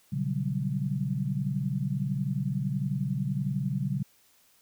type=chord; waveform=sine; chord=G major seventh; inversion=first; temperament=equal with one note detuned; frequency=123.47 / 143.48 / 185 / 196 Hz; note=B2 / D3 / F#3 / G3; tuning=0 / -40 / 0 / 0 cents; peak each=-33 / -30 / -34 / -34 dBFS; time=0.12-4.03 s; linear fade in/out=10 ms; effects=white hiss -63 dBFS RMS until 4.61 s